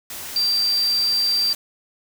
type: tone in noise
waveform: sine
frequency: 4699 Hz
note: D8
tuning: in tune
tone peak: -17 dBFS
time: 0.36-1.53 s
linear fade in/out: 2 ms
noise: white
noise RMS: -33 dBFS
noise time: 0.1-1.55 s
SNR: +13 dB
effects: none